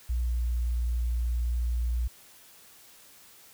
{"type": "tone with pitch glide", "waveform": "sine", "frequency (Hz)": [60.2, 59.44], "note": ["B1", "A#1"], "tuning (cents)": [-44, 34], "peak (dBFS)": -25, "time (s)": [0.09, 2.08], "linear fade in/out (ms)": 10, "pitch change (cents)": -22, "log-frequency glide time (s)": [0.27, 0.38], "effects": ["white hiss -54 dBFS RMS until 3.53 s"]}